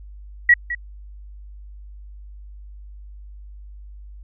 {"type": "tone with echo", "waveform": "sine", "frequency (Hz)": 1923, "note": "B6", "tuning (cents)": -47, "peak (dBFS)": -8, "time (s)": [0.49, 0.54], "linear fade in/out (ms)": 5, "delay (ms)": 210, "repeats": 1, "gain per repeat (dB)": -14, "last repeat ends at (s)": 0.75, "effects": ["added 50 Hz sine -37 dBFS peak until 4.23 s"]}